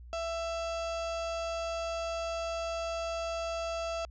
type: tone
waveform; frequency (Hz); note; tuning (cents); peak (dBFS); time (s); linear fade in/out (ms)
35% pulse; 665; E5; +15; -31; 0.13-4.05; 0
effects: added 60 Hz sine -46 dBFS peak until 4.1 s + resampled to 16000 Hz